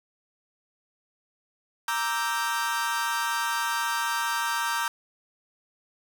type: chord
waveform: 40% pulse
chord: E half-diminished seventh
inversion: second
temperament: equal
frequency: 932.3 / 1174.7 / 1318.5 / 1568 Hz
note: Bb5 / D6 / E6 / G6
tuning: 0 / 0 / 0 / 0 cents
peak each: -29 / -32 / -33 / -29 dBFS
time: 1.88-4.88 s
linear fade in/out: 2 ms
effects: 10-bit